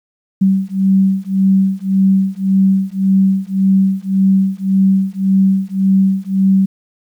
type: beating tone pair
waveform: sine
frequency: 191.5 / 193.3 Hz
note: G3 / G3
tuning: -40 / -24 cents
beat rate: 1.8 Hz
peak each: -13 dBFS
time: 0.41-6.66 s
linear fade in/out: 10 ms
effects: 8-bit